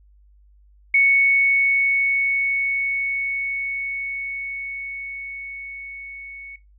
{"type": "tone with level ramp", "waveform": "sine", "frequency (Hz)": 2217, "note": "C#7", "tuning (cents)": 0, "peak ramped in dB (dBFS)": [-12, -35], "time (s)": [0.94, 6.56], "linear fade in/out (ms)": 5, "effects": ["noise-tail reverb RT60 0.2 s tail -18 dB re dry", "added 50 Hz sine -50 dBFS peak until 6.78 s"]}